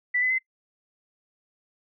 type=tone with pitch steps; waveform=sine; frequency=1975.5 / 2015 / 2055 Hz; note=B6 / B6 / C7; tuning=0 / +34 / -32 cents; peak=-21 dBFS; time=0.14-0.386 s; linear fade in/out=10 ms; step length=82 ms; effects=noise-tail reverb RT60 0.1 s tail -24 dB re dry